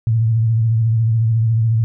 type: tone with vibrato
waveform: sine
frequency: 113 Hz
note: A2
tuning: 47 cents sharp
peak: -12 dBFS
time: 0.07-1.84 s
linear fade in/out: 0 ms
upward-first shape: sine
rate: 14 Hz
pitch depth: 54 cents each way
effects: none